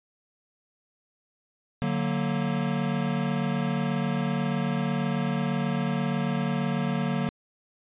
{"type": "chord", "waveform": "square", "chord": "D augmented", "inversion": "none", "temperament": "equal", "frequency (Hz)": [146.83, 185, 233.1], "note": ["D3", "F#3", "A#3"], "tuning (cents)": [0, 0, 0], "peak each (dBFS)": -30, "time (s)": [1.82, 7.29], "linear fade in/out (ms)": 0, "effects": ["resampled to 8000 Hz"]}